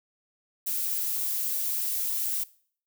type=noise; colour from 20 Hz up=violet; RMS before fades=-29 dBFS; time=0.66-2.44 s; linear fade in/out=10 ms; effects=noise-tail reverb RT60 0.5 s tail -20 dB re dry